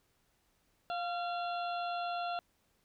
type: harmonic tone with a mistuned harmonic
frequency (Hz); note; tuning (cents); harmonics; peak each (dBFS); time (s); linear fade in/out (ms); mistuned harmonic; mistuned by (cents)
687; F5; -29; 1 / 2 / 4 / 5 / 6; -35 / -41 / -47 / -49 / -51; 0.9-2.39; 0; 1; +35
effects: pink hiss -74 dBFS RMS until 2.84 s